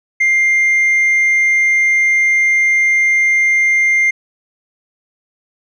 triangle tone with tanh clipping, 2100 Hz, C7, 6 cents sharp, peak -10 dBFS, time 0.2-4.11 s, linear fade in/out 10 ms, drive 6 dB, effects none

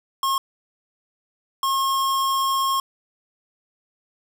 square tone bursts at uneven times, 1079 Hz, C#6, 47 cents flat, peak -20 dBFS, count 2, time 0.23-0.38 / 1.63-2.8 s, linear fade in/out 2 ms, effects 8-bit

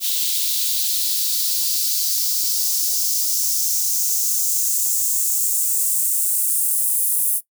blue noise with high-pass filter sweep, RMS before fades -20 dBFS, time 0-7.41 s, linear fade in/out 50 ms, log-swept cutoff 3500 to 10000 Hz, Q 2.5, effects noise-tail reverb RT60 0.1 s tail -17 dB re dry

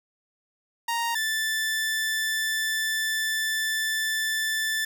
sawtooth tone pair in turn, 932.3 / 1759.9 Hz, A#5 / A6, 0 / 0 cents, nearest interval major seventh, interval 1100 cents, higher second, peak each -21 dBFS, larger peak neither, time 0.88-1.15 / 1.15-4.85 s, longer second, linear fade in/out 5 ms, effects none

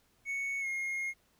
triangle tone with pitch glide, 2217 to 2144 Hz, C#7 to C7, 0 to +42 cents, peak -31 dBFS, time 0.25-1.14 s, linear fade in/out 50 ms, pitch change -58 cents, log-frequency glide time 0.6-0.67 s, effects pink hiss -70 dBFS RMS until 1.39 s

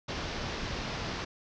pink low-pass noise, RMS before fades -36 dBFS, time 0.08-1.25 s, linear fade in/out 10 ms, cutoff 5800 Hz, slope 48 dB/octave, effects none

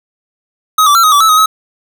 square tone with pitch steps, 1265 / 1163 / 1350 / 1257 / 1154 / 1308 / 1256 / 1283 Hz, D#6 / D6 / E6 / D#6 / D6 / E6 / D#6 / E6, +28 / -17 / +41 / +17 / -31 / -14 / +16 / -47 cents, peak -6 dBFS, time 0.78-1.46 s, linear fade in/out 5 ms, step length 85 ms, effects none

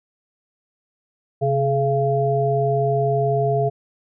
sine tone cluster, 134.3 / 422.5 / 684 Hz, C3 / G#4 / F5, +46 / +30 / -36 cents, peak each -21 dBFS, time 1.41-3.7 s, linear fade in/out 20 ms, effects none

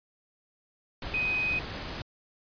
sine tone in noise, 2509 Hz, D#7, 14 cents sharp, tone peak -26 dBFS, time 1.14-1.59 s, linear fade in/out 2 ms, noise pink, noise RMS -37 dBFS, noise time 1.02-2.02 s, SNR +8 dB, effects resampled to 11025 Hz

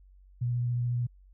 sine tone with vibrato, 121.4 Hz, B2, 29 cents flat, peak -26 dBFS, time 0.41-1.07 s, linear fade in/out 10 ms, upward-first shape triangle, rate 14 Hz, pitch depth 17 cents each way, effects added 47 Hz sine -53 dBFS peak until 1.33 s

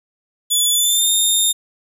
15% pulse tone with pitch glide, 3447 to 3652 Hz, A7 to A#7, -36 to -36 cents, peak -7 dBFS, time 0.5-1.53 s, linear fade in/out 20 ms, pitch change +100 cents, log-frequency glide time 0.72-1.1 s, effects none

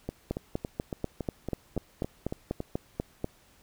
two click trains, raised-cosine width 2 ms, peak -19 / -16 dBFS, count 10 / 13, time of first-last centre 0.09-2.604 / 0.31-3.244 s, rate 3.58 / 4.09 Hz, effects pink hiss -61 dBFS RMS until 3.62 s

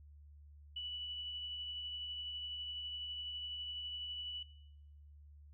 sine tone with tremolo, 2958 Hz, F#7, 1 cent flat, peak -39 dBFS, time 0.76-4.43 s, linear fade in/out 5 ms, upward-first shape triangle, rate 12 Hz, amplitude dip 25%, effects noise-tail reverb RT60 1.0 s tail -22 dB re dry + added 73 Hz sine -55 dBFS peak until 5.53 s

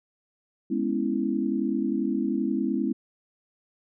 sine chord, C# minor seventh, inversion second, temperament equal, 207.7 / 246.9 / 277.2 / 329.6 Hz, G#3 / B3 / C#4 / E4, 0 / 0 / 0 / 0 cents, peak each -29 dBFS, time 0.7-2.93 s, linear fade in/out 10 ms, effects none

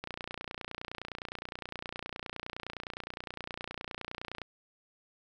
click train, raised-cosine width 0.3 ms, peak -22 dBFS, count 131, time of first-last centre 0.04-4.417 s, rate 29.7 Hz, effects none

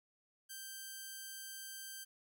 5% pulse tone, 1568 Hz, G6, in tune, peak -35 dBFS, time 0.49-2.05 s, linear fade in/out 20 ms, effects none

